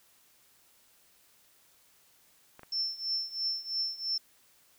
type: clicks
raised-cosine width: 0.5 ms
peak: -33 dBFS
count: 2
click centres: 2.594 / 2.633 s
type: tone with tremolo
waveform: sine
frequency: 5360 Hz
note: E8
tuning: 28 cents sharp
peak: -27 dBFS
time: 2.72-4.18 s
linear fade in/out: 5 ms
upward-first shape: triangle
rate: 3 Hz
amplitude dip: 90%
effects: white hiss -64 dBFS RMS until 4.78 s